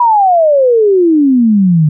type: exponential sweep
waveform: sine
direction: down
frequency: 987.8 to 147.4 Hz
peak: -5 dBFS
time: 0-1.89 s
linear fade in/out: 5 ms
effects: none